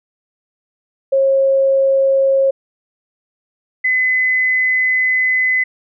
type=tone pair in turn; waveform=sine; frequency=541 / 2025 Hz; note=C#5 / B6; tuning=-42 / +43 cents; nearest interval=octave + major seventh; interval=2285 cents; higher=second; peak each=-10 / -12 dBFS; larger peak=first; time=1.12-2.51 / 3.84-5.64 s; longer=second; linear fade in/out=10 ms; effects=none